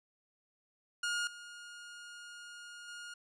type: tone with level steps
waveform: sawtooth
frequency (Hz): 1426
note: F6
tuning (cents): +36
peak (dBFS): -29 / -44 / -41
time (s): 1.03-3.14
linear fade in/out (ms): 5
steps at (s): 1.27 / 2.88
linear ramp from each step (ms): 2
effects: resampled to 22050 Hz